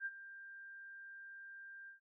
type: tone with ADSR envelope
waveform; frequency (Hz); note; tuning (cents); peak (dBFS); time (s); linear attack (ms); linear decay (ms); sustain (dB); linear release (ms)
sine; 1589; G6; +23; -36; 0-2; 57; 40; -14; 120
effects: none